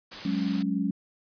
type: noise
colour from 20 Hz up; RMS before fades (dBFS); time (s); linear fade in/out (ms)
white; -38; 0.11-0.63; 10
type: chord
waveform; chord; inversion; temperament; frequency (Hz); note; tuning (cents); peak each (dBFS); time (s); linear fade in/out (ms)
sine; F# suspended second; none; just; 185 / 208.1 / 277.5; F#3 / G#3 / C#4; 0 / +4 / +2; -29; 0.25-0.91; 5
effects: resampled to 11025 Hz